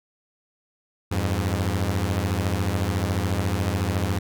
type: beating tone pair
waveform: sawtooth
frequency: 87.31 / 101.31 Hz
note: F2 / G#2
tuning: 0 / -42 cents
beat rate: 14 Hz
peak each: -21 dBFS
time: 1.11-4.19 s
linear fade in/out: 10 ms
effects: none